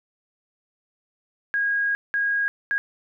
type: tone bursts at uneven times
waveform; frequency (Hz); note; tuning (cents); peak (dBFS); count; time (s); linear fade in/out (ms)
sine; 1638; G#6; -24; -20; 3; 1.54-1.95 / 2.14-2.48 / 2.71-2.78; 0
effects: none